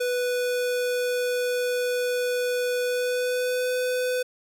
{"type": "tone with pitch glide", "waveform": "square", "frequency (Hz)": [493.9, 501.7], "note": ["B4", "B4"], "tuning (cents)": [0, 27], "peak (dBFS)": -24, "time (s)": [0, 4.23], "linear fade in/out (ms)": 10, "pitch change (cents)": 27, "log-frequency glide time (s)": [2.84, 3.7], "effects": []}